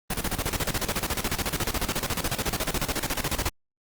pink noise with tremolo, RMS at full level -26 dBFS, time 0.1-3.49 s, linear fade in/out 5 ms, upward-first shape square, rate 14 Hz, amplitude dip 75%, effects Opus 24 kbps

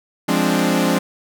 sawtooth chord, D half-diminished seventh, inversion first, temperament equal, 174.61 / 207.7 / 261.6 / 293.7 Hz, F3 / Ab3 / C4 / D4, 0 / 0 / 0 / 0 cents, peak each -17 dBFS, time 0.28-0.99 s, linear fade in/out 10 ms, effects none

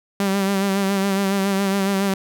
sawtooth tone with vibrato, 196 Hz, G3, in tune, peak -14 dBFS, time 0.2-2.14 s, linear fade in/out 2 ms, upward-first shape sine, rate 7.2 Hz, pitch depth 39 cents each way, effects none

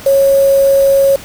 sine tone with quantisation, 549 Hz, C#5, 17 cents flat, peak -6 dBFS, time 0.06-1.16 s, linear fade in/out 5 ms, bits 4, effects pink hiss -32 dBFS RMS until 1.24 s

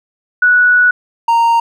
sine / triangle tone pair in turn, 1472 / 927.3 Hz, F#6 / A#5, -9 / -9 cents, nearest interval minor sixth, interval 800 cents, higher first, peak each -6 dBFS, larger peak neither, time 0.42-0.91 / 1.28-1.6 s, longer first, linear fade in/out 5 ms, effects none

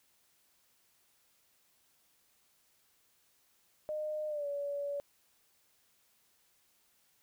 sine tone with pitch glide, 611 to 570.1 Hz, D#5 to C#5, -32 to +48 cents, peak -34 dBFS, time 3.89-5 s, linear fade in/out 0 ms, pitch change -120 cents, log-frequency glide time 4.28-4.47 s, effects white hiss -71 dBFS RMS until 7.22 s

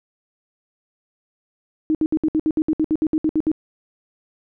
sine tone bursts, 312.5 Hz, D#4, 8 cents sharp, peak -15 dBFS, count 15, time 1.9-3.516 s, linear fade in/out 0 ms, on 48 ms, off 64 ms, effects none

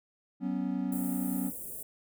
triangle chord, F# suspended fourth, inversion none, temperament equal with one note detuned, 187.8 / 246.9 / 277.2 Hz, F#3 / B3 / C#4, +26 / 0 / 0 cents, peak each -32 dBFS, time 0.4-1.52 s, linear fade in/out 50 ms
white band-stop noise, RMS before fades -41 dBFS, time 0.92-1.83 s, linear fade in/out 5 ms, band 640 to 8300 Hz, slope 48 dB/octave
effects none

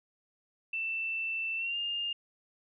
sine tone with pitch glide, 2667 to 2816 Hz, E7 to F7, +20 to +14 cents, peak -31 dBFS, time 0.73-2.13 s, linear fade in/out 5 ms, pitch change +94 cents, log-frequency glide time 1.57-1.77 s, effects none

